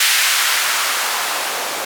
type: noise with band-pass filter sweep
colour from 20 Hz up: blue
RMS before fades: -18 dBFS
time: 0-1.85 s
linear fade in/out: 5 ms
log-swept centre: 2100 to 560 Hz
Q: 1.1
effects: none